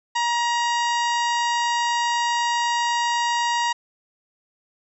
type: harmonic tone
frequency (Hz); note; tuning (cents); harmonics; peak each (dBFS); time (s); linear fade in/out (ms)
948; A#5; +29; 1 / 2 / 3 / 4 / 5 / 6 / 7 / 8; -21 / -27 / -31 / -33 / -35 / -37 / -38 / -39; 0.15-3.73; 10
effects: none